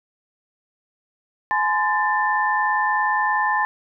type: tone cluster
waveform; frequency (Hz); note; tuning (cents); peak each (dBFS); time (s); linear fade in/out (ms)
sine; 845 / 1028 / 1775; G#5 / C6 / A6; +30 / -31 / +15; -22; 1.51-3.65; 0
effects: none